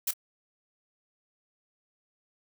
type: noise with echo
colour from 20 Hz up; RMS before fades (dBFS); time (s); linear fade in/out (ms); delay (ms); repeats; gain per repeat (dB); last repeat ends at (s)
blue; -28; 0.07-0.11; 5; 26; 1; -15; 0.136
effects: none